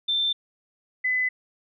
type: tone pair in turn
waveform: sine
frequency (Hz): 3561 / 2011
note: A7 / B6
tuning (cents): +20 / +31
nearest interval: minor seventh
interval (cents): 989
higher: first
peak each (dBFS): -21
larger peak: neither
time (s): 0.08-0.33 / 1.04-1.29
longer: neither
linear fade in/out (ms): 10
effects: none